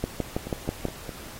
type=two click trains; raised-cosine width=2 ms; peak=-12 / -21 dBFS; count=6 / 4; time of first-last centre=0.04-0.853 / 0.47-1.092 s; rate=6.15 / 4.82 Hz; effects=pink hiss -43 dBFS RMS until 1.39 s + AAC 48 kbps